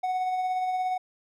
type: tone with tremolo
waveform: triangle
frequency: 740 Hz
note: F#5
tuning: in tune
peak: -22 dBFS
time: 0.03-0.98 s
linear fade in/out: 10 ms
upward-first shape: sine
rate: 17 Hz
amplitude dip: 30%
effects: none